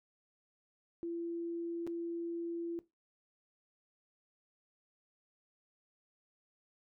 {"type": "tone with dropouts", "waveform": "sine", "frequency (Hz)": 338.6, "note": "E4", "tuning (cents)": 46, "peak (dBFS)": -36, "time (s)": [1.03, 2.79], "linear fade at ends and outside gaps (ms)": 0, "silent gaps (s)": [1.867, 1.874], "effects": ["noise-tail reverb RT60 0.2 s tail -17 dB re dry"]}